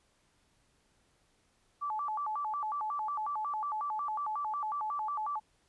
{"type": "tone with vibrato", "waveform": "sine", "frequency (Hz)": 1000, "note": "B5", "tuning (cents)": 21, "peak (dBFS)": -32, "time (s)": [1.81, 5.4], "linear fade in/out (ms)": 20, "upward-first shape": "square", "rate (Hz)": 5.5, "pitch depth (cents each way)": 260, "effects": ["pink hiss -71 dBFS RMS until 5.68 s", "resampled to 24000 Hz"]}